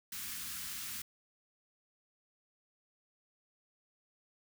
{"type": "band-stop noise", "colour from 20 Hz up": "white", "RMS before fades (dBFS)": -42, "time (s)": [0.12, 1.02], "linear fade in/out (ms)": 5, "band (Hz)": [260, 1200], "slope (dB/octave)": 24, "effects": []}